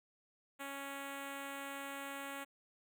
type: tone with notch filter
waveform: 5% pulse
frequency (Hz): 277.4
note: C#4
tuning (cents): +1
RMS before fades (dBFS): -45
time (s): 0.59-2.45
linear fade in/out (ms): 20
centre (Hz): 4700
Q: 0.8
effects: none